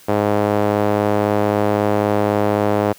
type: tone with band-pass filter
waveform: sawtooth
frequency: 103.83 Hz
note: G#2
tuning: in tune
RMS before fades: -17 dBFS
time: 0.08-2.93 s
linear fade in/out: 10 ms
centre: 580 Hz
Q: 1.2
effects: white hiss -46 dBFS RMS until 2.98 s + high-pass 60 Hz 12 dB/octave